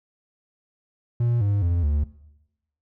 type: tone with pitch steps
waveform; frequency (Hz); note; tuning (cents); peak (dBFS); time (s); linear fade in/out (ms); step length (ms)
triangle; 119.1 / 101.31 / 86.18 / 73.31; A#2 / G#2 / F2 / D2; +38 / -42 / -22 / -3; -17; 1.2-2.04; 5; 210
effects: noise-tail reverb RT60 0.9 s tail -18 dB re dry